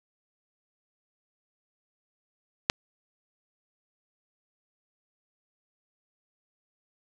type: click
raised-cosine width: 0.2 ms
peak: -3 dBFS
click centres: 2.699 s
effects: none